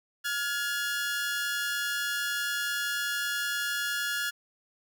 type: tone pair together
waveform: sawtooth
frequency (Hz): 1417.6 / 1687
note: F6 / G#6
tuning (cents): +25 / +27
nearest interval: minor third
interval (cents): 302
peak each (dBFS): -28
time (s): 0.24-4.31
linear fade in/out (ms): 20
effects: none